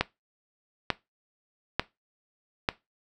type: click train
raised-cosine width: 0.3 ms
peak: -7 dBFS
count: 4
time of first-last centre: 0.01-2.689 s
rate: 1.12 Hz
effects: noise-tail reverb RT60 0.2 s tail -18 dB re dry

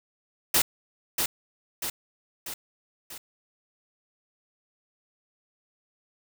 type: noise with echo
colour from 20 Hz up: white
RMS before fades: -21 dBFS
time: 0.54-0.62 s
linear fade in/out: 5 ms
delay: 640 ms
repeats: 4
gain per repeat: -5 dB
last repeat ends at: 3.18 s
effects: none

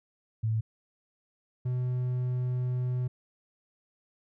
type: tone pair in turn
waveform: sine / triangle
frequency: 110.8 / 125.41 Hz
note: A2 / B2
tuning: +13 / +27 cents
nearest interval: major second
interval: 214 cents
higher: second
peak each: -25 dBFS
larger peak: neither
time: 0.43-0.61 / 1.65-3.08 s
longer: second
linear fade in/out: 10 ms
effects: none

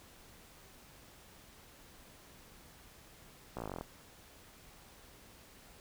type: slowing click train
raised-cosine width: 1 ms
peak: -26 dBFS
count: 13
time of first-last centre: 3.57-3.81 s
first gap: 16 ms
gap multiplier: 1.04
effects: pink hiss -58 dBFS RMS until 5.8 s

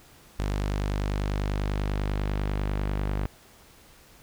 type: tone with low-pass filter sweep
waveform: sawtooth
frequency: 50.1 Hz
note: G1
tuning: 38 cents sharp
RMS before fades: -28 dBFS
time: 0.39-3.26 s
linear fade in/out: 0 ms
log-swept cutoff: 9200 to 2300 Hz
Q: 0.71
effects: pink hiss -54 dBFS RMS until 4.22 s

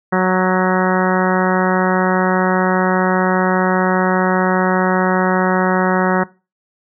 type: harmonic tone with a mistuned harmonic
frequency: 185 Hz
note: F#3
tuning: in tune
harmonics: 1 / 2 / 3 / 4 / 5 / 6 / 7 / 8 / 9 / 10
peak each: -16 / -19 / -21 / -22 / -23 / -24 / -24 / -25 / -26 / -26 dBFS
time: 0.12-6.24 s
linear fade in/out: 10 ms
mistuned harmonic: 10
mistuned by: +34 cents
effects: noise-tail reverb RT60 0.3 s tail -21 dB re dry

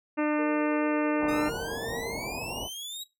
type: harmonic tone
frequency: 300.5 Hz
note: D4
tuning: 40 cents sharp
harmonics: 1 / 2 / 3 / 4 / 5 / 6 / 7 / 8 / 9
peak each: -25 / -31 / -35 / -37 / -39 / -41 / -42 / -43 / -44 dBFS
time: 0.17-1.5 s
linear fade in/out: 20 ms
type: tone with tremolo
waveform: sine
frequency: 460 Hz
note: A#4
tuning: 23 cents flat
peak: -33 dBFS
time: 0.38-2.17 s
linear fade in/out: 20 ms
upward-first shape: square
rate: 9 Hz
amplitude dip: 25%
type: low-pass noise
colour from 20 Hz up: white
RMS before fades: -37 dBFS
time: 1.19-2.69 s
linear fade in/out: 50 ms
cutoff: 1000 Hz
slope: 96 dB/octave
type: exponential sweep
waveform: sawtooth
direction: up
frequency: 1220 to 3866 Hz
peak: -33 dBFS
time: 1.28-3.04 s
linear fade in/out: 10 ms
effects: noise-tail reverb RT60 0.2 s tail -17 dB re dry

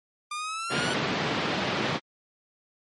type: exponential sweep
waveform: sawtooth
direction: up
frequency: 1193 to 1495 Hz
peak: -27 dBFS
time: 0.31-0.94 s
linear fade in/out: 5 ms
type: band-pass noise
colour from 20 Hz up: pink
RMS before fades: -28 dBFS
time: 0.69-2 s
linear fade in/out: 50 ms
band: 130 to 4200 Hz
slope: 24 dB/octave
effects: MP3 48 kbps

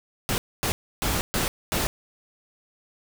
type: noise bursts at uneven times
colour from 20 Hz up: pink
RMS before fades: -25 dBFS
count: 5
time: 0.29-0.38 / 0.63-0.72 / 1.02-1.21 / 1.34-1.48 / 1.72-1.87 s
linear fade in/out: 0 ms
effects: none

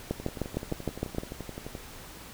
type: two click trains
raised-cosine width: 2 ms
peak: -24 / -15 dBFS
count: 19 / 8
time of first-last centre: 0.2-1.752 / 0.11-1.184 s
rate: 11.6 / 6.52 Hz
effects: pink hiss -46 dBFS RMS until 2.33 s

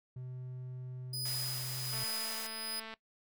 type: tone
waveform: triangle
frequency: 127 Hz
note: B2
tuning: 49 cents sharp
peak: -39 dBFS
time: 0.16-2.04 s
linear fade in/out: 5 ms
type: tone with tremolo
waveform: sawtooth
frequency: 4978 Hz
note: D#8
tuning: in tune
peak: -32 dBFS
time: 1.13-2.8 s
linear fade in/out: 5 ms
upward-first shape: sine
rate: 1.3 Hz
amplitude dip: 55%
type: high-pass noise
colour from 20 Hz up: white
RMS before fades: -43 dBFS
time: 1.25-2.47 s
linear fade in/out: 5 ms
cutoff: 480 Hz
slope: 48 dB/octave
type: click train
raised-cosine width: 0.3 ms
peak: -30 dBFS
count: 225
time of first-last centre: 1.93-2.939 s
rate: 222 Hz
effects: noise-tail reverb RT60 0.1 s tail -19 dB re dry

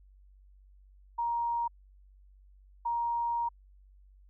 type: tone bursts at uneven times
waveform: sine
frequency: 940 Hz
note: A#5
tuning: 14 cents sharp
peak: -28 dBFS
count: 2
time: 1.18-1.68 / 2.85-3.49 s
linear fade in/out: 10 ms
effects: added 48 Hz sine -55 dBFS peak until 4.29 s

